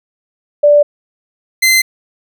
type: tone pair in turn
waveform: sine / sawtooth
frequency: 586 / 2068 Hz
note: D5 / C7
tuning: -4 / -21 cents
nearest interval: octave + minor seventh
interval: 2183 cents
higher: second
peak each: -4 dBFS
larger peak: neither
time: 0.63-0.83 / 1.62-1.82 s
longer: neither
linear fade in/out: 10 ms
effects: none